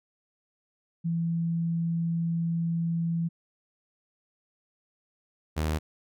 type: tone pair in turn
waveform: sine / sawtooth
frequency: 167.2 / 77.78 Hz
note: E3 / D#2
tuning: +25 / 0 cents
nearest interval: octave + minor second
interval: 1325 cents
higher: first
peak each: -25 / -22 dBFS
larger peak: second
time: 1.04-3.29 / 5.56-5.79 s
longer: first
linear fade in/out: 20 ms
effects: none